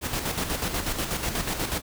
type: noise with tremolo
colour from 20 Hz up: pink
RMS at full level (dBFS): -27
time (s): 0.01-1.82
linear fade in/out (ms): 50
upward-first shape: square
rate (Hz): 8.2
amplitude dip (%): 50
effects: none